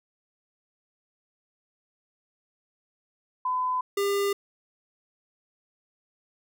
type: tone pair in turn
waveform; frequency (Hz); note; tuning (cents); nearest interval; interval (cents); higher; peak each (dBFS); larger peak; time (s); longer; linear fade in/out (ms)
sine / square; 1010 / 400.8; B5 / G4; +39 / +38; octave + major third; 1601; first; -24; neither; 3.45-3.81 / 3.97-4.33; neither; 5
effects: none